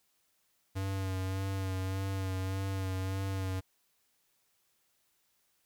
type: tone with vibrato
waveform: square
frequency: 95.5 Hz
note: G2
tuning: 45 cents flat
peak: -33 dBFS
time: 0.75-3.61 s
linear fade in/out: 20 ms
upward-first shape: sine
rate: 1.7 Hz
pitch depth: 28 cents each way
effects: white hiss -74 dBFS RMS until 5.65 s